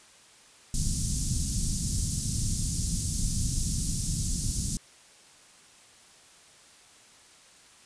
pink band-stop noise, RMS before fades -28 dBFS, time 0.74-4.77 s, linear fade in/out 2 ms, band 200 to 5600 Hz, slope 24 dB/octave, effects white hiss -55 dBFS RMS until 7.85 s + resampled to 22050 Hz

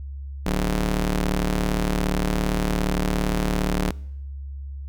sawtooth ring-modulated tone, 111 Hz, A2, 16 cents sharp, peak -14 dBFS, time 0.46-3.91 s, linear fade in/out 5 ms, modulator 74.2 Hz, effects noise-tail reverb RT60 0.8 s tail -24 dB re dry + added 69 Hz sine -31 dBFS peak until 4.88 s

